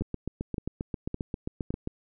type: two click trains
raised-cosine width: 3 ms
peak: -18 / -18 dBFS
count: 15 / 4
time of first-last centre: 0.01-1.874 / 0.02-1.705 s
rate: 7.51 / 1.78 Hz
effects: none